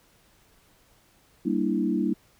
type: chord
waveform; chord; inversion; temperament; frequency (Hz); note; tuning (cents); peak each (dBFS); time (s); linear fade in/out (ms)
sine; E half-diminished seventh; first; equal; 196 / 233.1 / 293.7 / 329.6; G3 / Bb3 / D4 / E4; 0 / 0 / 0 / 0; -28; 1.45-2.14; 10
effects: pink hiss -61 dBFS RMS until 2.39 s